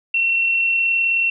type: tone with amplitude modulation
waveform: sine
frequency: 2716 Hz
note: F7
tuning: 49 cents flat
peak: -14 dBFS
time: 0.14-1.3 s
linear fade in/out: 5 ms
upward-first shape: sine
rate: 39.1 Hz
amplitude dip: 25%
effects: none